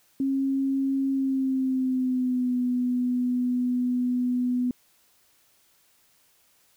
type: tone with pitch glide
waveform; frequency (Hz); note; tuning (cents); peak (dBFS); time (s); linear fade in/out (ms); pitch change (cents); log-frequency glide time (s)
sine; 270.6 to 248.1; C#4 to B3; -42 to +8; -22; 0.2-4.71; 2; -150; 1.09-2.56
effects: white hiss -63 dBFS RMS until 6.76 s